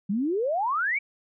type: exponential sweep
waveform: sine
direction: up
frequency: 186.8 to 2349 Hz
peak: -23 dBFS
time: 0.09-0.99 s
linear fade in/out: 10 ms
effects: none